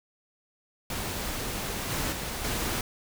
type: noise with level steps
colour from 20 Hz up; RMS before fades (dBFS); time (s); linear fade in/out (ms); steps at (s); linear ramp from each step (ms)
pink; -33 / -30 / -34 / -30; 0.9-2.81; 2; 1.9 / 2.12 / 2.44; 5
effects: none